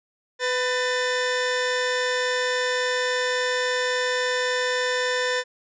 sawtooth tone pair together, 500 / 1781.8 Hz, B4 / A6, +21 / +21 cents, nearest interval octave + minor seventh, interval 2200 cents, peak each -20 / -22 dBFS, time 0.39-5.44 s, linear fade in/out 50 ms, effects resampled to 16000 Hz

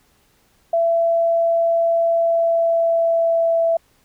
sine tone with pitch glide, 670 to 664.2 Hz, E5 to E5, +28 to +13 cents, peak -14 dBFS, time 0.73-3.77 s, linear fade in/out 5 ms, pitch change -15 cents, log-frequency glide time 2.14-3.65 s, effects pink hiss -59 dBFS RMS until 4.04 s

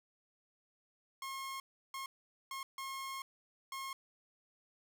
sawtooth tone bursts at uneven times, 1077 Hz, C6, 50 cents sharp, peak -37 dBFS, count 5, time 1.22-1.6 / 1.94-2.06 / 2.51-2.63 / 2.78-3.22 / 3.72-3.93 s, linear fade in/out 2 ms, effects none

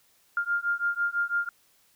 sine beating tone pair, 1400 / 1406 Hz, F6 / F6, +4 / +11 cents, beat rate 6 Hz, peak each -28 dBFS, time 0.37-1.49 s, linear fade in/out 2 ms, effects white hiss -64 dBFS RMS until 1.95 s

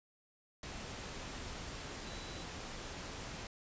sine tone in noise, 3951 Hz, B7, in tune, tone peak -55 dBFS, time 2.06-2.44 s, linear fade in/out 2 ms, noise pink, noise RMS -45 dBFS, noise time 0.63-3.47 s, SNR -13 dB, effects resampled to 16000 Hz

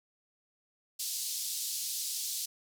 pink band-pass noise, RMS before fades -36 dBFS, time 0.99-2.46 s, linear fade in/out 10 ms, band 4200 to 15000 Hz, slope 24 dB/octave, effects none

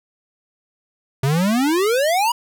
square exponential sweep, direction up, 129.3 to 987 Hz, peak -16 dBFS, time 1.23-2.32 s, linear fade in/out 5 ms, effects none

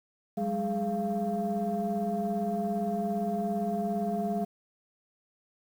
sine tone cluster, 188.1 / 205.6 / 417.3 / 690 Hz, F#3 / G#3 / G#4 / F5, +29 / -17 / +8 / -21 cents, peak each -35 / -30 / -35 / -31 dBFS, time 0.37-4.45 s, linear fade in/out 10 ms, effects tanh soft clip ceiling -21 dBFS + 9-bit

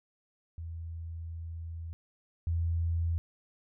sine tone pair in turn, 82.8 / 83.71 Hz, E2 / E2, +8 / +27 cents, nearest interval unison, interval 19 cents, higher second, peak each -37 / -27 dBFS, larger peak second, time 0.58-1.93 / 2.47-3.18 s, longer first, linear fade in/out 0 ms, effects none

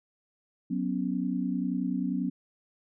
sine chord, F# suspended fourth, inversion none, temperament equal, 185 / 246.9 / 277.2 Hz, F#3 / B3 / C#4, 0 / 0 / 0 cents, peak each -31 / -31 / -32 dBFS, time 0.7-2.3 s, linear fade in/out 10 ms, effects none

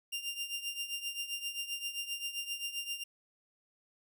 sawtooth tone with tremolo, 2794 Hz, F7, in tune, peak -30 dBFS, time 0.12-3.04 s, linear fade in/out 10 ms, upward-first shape triangle, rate 7.6 Hz, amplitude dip 80%, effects none

